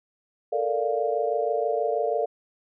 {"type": "chord", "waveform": "sine", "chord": "Bb major seventh", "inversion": "third", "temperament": "equal", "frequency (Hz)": [440, 466.2, 587.3, 698.5], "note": ["A4", "Bb4", "D5", "F5"], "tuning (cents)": [0, 0, 0, 0], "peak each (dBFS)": -28, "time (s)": [0.52, 2.26], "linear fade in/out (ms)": 10, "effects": []}